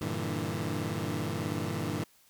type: chord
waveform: 20% pulse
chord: E half-diminished seventh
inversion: first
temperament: equal with one note detuned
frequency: 98 / 116.54 / 148.28 / 164.81 Hz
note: G2 / Bb2 / D3 / E3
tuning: 0 / 0 / +17 / 0 cents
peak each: -32 dBFS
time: 0.01-2.04 s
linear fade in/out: 5 ms
effects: white hiss -63 dBFS RMS until 2.29 s